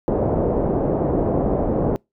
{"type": "low-pass noise", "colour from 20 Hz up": "white", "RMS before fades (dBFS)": -20, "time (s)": [0.08, 1.96], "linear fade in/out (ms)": 0, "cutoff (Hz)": 620, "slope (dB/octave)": 24, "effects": ["noise-tail reverb RT60 0.2 s tail -26 dB re dry"]}